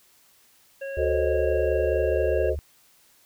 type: harmonic tone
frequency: 548 Hz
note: C#5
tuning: 20 cents flat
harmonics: 1 / 3 / 5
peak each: -31 / -39 / -44 dBFS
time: 0.81-2.5 s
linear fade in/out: 10 ms
type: chord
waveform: sine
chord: F# diminished seventh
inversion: none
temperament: equal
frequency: 370 / 440 / 523.3 / 622.3 Hz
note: F#4 / A4 / C5 / Eb5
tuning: 0 / 0 / 0 / 0 cents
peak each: -27 dBFS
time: 0.96-2.56 s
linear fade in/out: 50 ms
type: tone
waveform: sine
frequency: 73.1 Hz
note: D2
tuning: 7 cents flat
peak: -28 dBFS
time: 0.97-2.59 s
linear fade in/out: 0 ms
effects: white hiss -59 dBFS RMS until 3.25 s